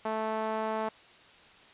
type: tone with band-pass filter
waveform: sawtooth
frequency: 219.1 Hz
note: A3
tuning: 7 cents flat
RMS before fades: -32 dBFS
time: 0.05-0.89 s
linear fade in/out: 5 ms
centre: 830 Hz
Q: 1.6
effects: white hiss -55 dBFS RMS until 1.73 s + resampled to 8000 Hz